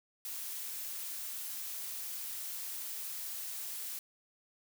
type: noise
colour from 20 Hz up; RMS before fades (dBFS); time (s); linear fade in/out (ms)
blue; -41; 0.25-3.99; 2
effects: none